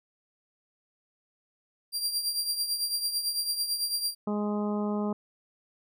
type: tone with tremolo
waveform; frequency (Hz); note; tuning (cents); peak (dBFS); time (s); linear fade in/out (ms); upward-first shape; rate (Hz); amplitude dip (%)
sawtooth; 4747; D8; +18; -22; 1.92-4.15; 50; triangle; 9; 70
type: harmonic tone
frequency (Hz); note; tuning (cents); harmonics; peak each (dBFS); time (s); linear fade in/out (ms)
208.1; G#3; +4; 1 / 2 / 3 / 4 / 5 / 6; -28 / -34 / -38 / -40 / -42 / -44; 4.27-5.13; 5
effects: none